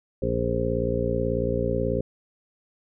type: harmonic tone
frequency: 58.27 Hz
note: A#1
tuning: in tune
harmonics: 1 / 2 / 3 / 4 / 5 / 7 / 8 / 9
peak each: -31 / -30 / -32 / -32 / -34 / -29 / -33 / -28 dBFS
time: 0.22-2.01 s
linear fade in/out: 5 ms
effects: none